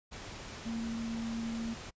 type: tone in noise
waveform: sine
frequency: 228.5 Hz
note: A#3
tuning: 34 cents flat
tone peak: -34 dBFS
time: 0.65-1.75 s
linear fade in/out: 20 ms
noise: pink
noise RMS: -45 dBFS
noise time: 0.11-1.91 s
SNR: +8 dB
effects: noise-tail reverb RT60 0.1 s tail -25 dB re dry + resampled to 16000 Hz